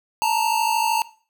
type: tone pair together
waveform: square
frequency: 880 / 933 Hz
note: A5 / A#5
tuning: 0 / +1 cents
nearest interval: minor second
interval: 101 cents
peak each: -22 dBFS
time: 0.22-1.02 s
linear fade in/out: 0 ms
effects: noise-tail reverb RT60 0.4 s tail -18 dB re dry